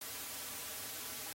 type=noise with comb filter; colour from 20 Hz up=white; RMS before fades=-44 dBFS; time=0.01-1.33 s; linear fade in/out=5 ms; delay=5.6 ms; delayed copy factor=-0.75; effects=high-pass 80 Hz 12 dB/octave + AAC 48 kbps